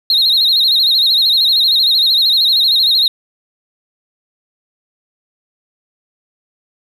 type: tone with vibrato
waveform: triangle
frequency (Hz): 3965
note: B7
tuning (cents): +6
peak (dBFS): -7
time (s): 0.1-3.08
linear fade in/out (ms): 2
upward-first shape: sine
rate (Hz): 13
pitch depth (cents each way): 130
effects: tanh soft clip ceiling -3 dBFS + 8-bit